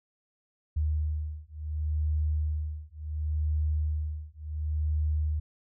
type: beating tone pair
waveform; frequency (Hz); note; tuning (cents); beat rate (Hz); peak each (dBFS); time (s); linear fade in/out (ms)
sine; 76.1 / 76.8; D#2 / D#2; -38 / -22; 0.7; -30; 0.76-5.4; 10
effects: none